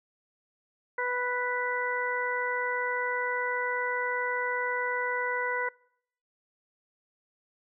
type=harmonic tone; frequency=493.9 Hz; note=B4; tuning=in tune; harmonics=1 / 2 / 3 / 4; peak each=-33 / -33 / -33 / -33 dBFS; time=0.98-5.69 s; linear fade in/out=5 ms; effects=noise-tail reverb RT60 0.7 s tail -25 dB re dry